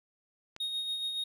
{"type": "click", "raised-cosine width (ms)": 0.2, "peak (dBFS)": -27, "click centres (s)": 0.564}
{"type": "tone with tremolo", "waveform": "triangle", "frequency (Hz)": 3729, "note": "A#7", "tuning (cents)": 0, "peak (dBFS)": -29, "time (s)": [0.6, 1.24], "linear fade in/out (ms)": 5, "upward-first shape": "sine", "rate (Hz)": 7.1, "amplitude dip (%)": 40}
{"effects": []}